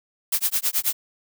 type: noise with tremolo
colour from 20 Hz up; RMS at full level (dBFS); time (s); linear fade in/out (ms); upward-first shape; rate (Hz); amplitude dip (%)
blue; -20; 0.32-0.93; 5; sine; 9.3; 100
effects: none